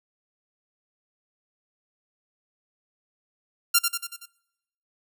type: tone with echo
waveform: 5% pulse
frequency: 1387 Hz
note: F6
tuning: 12 cents flat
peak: -4 dBFS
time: 3.74-3.79 s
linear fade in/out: 10 ms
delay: 94 ms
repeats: 5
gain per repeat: -5 dB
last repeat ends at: 4.26 s
effects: noise-tail reverb RT60 0.9 s tail -25 dB re dry